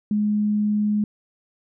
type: tone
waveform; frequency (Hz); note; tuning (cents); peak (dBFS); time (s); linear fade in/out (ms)
sine; 209.5; G#3; +15; -18; 0.11-1.04; 2
effects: none